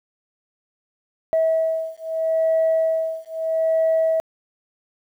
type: beating tone pair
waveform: sine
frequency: 646 / 646.78 Hz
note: E5 / E5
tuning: -35 / -33 cents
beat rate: 0.78 Hz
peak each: -20 dBFS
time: 1.33-4.2 s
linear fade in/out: 0 ms
effects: tanh soft clip ceiling -12 dBFS + 9-bit